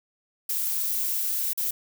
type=noise with dropouts; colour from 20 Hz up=violet; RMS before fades=-27 dBFS; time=0.49-1.71 s; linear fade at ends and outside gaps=5 ms; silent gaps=1.533-1.575 s; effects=none